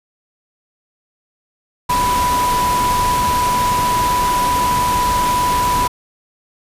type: tone in noise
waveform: sine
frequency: 987.8 Hz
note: B5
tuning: in tune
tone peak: -14 dBFS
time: 1.89-5.88 s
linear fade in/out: 10 ms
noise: pink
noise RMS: -22 dBFS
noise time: 1.89-5.88 s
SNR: +5 dB
effects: resampled to 32000 Hz